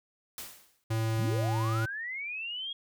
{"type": "noise with exponential decay", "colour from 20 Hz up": "white", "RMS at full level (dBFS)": -38, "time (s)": [0.38, 0.84], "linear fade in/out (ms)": 1, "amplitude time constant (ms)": 100}
{"type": "tone", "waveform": "square", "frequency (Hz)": 111.9, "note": "A2", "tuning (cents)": 30, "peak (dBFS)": -28, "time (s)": [0.9, 1.86], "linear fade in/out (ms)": 10}
{"type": "linear sweep", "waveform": "sine", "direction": "up", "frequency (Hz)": [92.5, 3307], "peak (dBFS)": -34, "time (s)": [1.17, 2.73], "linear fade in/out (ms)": 5}
{"effects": []}